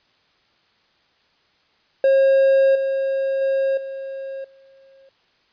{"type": "tone with level steps", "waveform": "triangle", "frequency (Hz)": 540, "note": "C#5", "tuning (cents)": -45, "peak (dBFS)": [-10, -17, -15, -26, -46], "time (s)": [2.04, 5.09], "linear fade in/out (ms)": 2, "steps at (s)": [2.75, 3.41, 3.77, 4.44], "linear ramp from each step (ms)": 5, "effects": ["white hiss -61 dBFS RMS until 5.52 s", "resampled to 11025 Hz"]}